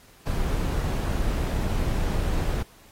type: noise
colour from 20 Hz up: brown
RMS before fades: -25 dBFS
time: 0.26-2.63 s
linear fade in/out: 10 ms
effects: pink hiss -54 dBFS RMS until 2.91 s + AAC 48 kbps